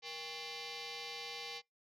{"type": "tone with frequency modulation", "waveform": "sine", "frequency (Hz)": 802, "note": "G5", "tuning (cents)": 39, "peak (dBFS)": -40, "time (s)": [0.02, 1.62], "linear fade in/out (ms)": 50, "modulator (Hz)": 637, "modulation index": 7.1, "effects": ["noise-tail reverb RT60 0.2 s tail -26 dB re dry", "tanh soft clip ceiling -40 dBFS"]}